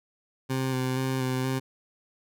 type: tone with vibrato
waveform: 20% pulse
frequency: 130.3 Hz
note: C3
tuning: 7 cents flat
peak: -21 dBFS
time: 0.49-1.6 s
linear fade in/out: 20 ms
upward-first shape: square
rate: 2.1 Hz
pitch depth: 17 cents each way
effects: none